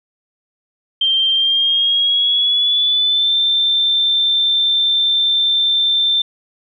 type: tone with pitch glide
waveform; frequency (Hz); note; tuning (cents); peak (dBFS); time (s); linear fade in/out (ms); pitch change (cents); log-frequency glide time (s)
sine; 3158 to 3565; G7 to A7; +12 to +22; -12; 1.01-6.22; 5; +210; 1.31-3.35
effects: none